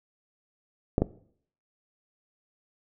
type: clicks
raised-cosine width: 2 ms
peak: -8 dBFS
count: 2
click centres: 0.981 / 1.02 s
effects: noise-tail reverb RT60 0.6 s tail -19 dB re dry